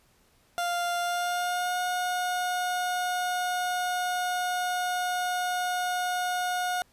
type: tone with pitch glide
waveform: 30% pulse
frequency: 698.5 to 723.1 Hz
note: F5 to F#5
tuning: 0 to -40 cents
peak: -24 dBFS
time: 0.58-6.82 s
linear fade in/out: 0 ms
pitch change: +60 cents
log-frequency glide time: 1-1.8 s
effects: pink hiss -64 dBFS RMS until 6.92 s + resampled to 32000 Hz